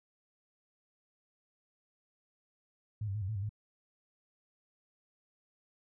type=tone with pitch steps; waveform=sine; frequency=106.9 / 97.7 / 107.1 / 93.9 / 109.9 / 97.1 / 105.7 Hz; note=A2 / G2 / A2 / F#2 / A2 / G2 / G#2; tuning=-49 / -5 / -46 / +26 / -2 / -16 / +31 cents; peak=-33 dBFS; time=3.01-3.493 s; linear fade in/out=5 ms; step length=69 ms; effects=none